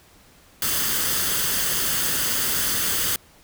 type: noise with comb filter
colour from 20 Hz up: white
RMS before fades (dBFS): -23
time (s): 0.62-3.16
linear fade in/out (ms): 2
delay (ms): 0.63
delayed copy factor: +0.5
effects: pink hiss -53 dBFS RMS until 3.43 s